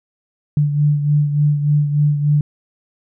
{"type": "beating tone pair", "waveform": "sine", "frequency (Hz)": [146.83, 150.23], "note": ["D3", "D3"], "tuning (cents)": [0, 40], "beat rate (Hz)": 3.4, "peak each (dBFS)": [-13, -21], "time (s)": [0.57, 2.41], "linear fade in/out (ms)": 2, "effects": []}